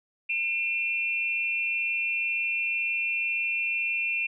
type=tone pair together; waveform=sine; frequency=2409 / 2687 Hz; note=D7 / E7; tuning=+43 / +33 cents; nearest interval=major second; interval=190 cents; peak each=-28 dBFS; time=0.29-4.27 s; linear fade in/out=10 ms; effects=none